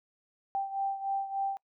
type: beating tone pair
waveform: sine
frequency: 784 / 787.4 Hz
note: G5 / G5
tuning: 0 / +8 cents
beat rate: 3.4 Hz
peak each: -31 / -36 dBFS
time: 0.55-1.57 s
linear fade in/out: 0 ms
effects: noise-tail reverb RT60 0.1 s tail -26 dB re dry